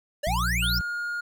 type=exponential sweep; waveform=square; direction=up; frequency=557 to 5588 Hz; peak=-26 dBFS; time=0.23-0.79 s; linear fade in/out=10 ms
type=harmonic tone; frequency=58.6 Hz; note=A#1; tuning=10 cents sharp; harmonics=1 / 2 / 3; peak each=-27 / -32 / -33 dBFS; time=0.27-0.81 s; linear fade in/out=0 ms
type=tone; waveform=triangle; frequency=1424 Hz; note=F6; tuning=33 cents sharp; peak=-26 dBFS; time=0.62-1.21 s; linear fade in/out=10 ms
effects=none